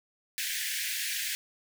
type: high-pass noise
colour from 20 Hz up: pink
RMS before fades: -33 dBFS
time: 0.38-1.35 s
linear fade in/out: 0 ms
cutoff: 1600 Hz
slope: 96 dB/octave
effects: none